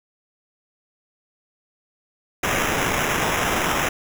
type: noise with sample-and-hold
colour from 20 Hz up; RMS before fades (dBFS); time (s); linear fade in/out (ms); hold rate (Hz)
violet; -22; 2.43-3.89; 5; 4410
effects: none